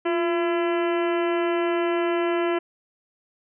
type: harmonic tone with a mistuned harmonic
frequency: 337.1 Hz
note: E4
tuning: 39 cents sharp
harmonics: 1 / 2 / 3 / 4 / 5 / 6 / 7 / 8 / 9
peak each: -22 / -28 / -32 / -34 / -36 / -38 / -39 / -40 / -41 dBFS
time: 0.05-2.59 s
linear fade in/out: 10 ms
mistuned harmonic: 1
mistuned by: +56 cents
effects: none